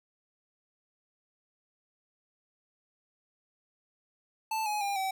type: tone with pitch steps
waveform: square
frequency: 880 / 840.3 / 802.3 / 766.1 Hz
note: A5 / G#5 / G5 / G5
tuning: 0 / +20 / +40 / -40 cents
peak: -30 dBFS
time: 4.51-5.11 s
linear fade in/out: 5 ms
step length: 150 ms
effects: none